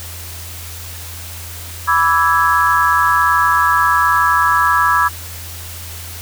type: chord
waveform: sine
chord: E dominant seventh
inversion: second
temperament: equal with one note detuned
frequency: 987.8 / 1159.8 / 1318.5 / 1661.2 Hz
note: B5 / D6 / E6 / G#6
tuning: 0 / -22 / 0 / 0 cents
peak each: -16 dBFS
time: 1.87-5.09 s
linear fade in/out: 20 ms
effects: added 85 Hz sine -31 dBFS peak until 6.21 s + white hiss -32 dBFS RMS until 6.21 s